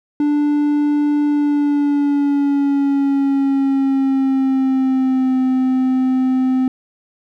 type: tone with pitch glide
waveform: triangle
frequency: 293.7 to 258.7 Hz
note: D4 to C4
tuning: 0 to -19 cents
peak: -11 dBFS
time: 0.2-6.68 s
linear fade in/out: 2 ms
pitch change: -219 cents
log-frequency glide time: 1.25-5.38 s
effects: none